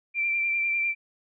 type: tone with vibrato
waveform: sine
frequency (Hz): 2358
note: D7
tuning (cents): +6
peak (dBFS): -23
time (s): 0.14-0.95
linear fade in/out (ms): 50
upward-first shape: sine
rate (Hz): 10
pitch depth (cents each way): 22
effects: none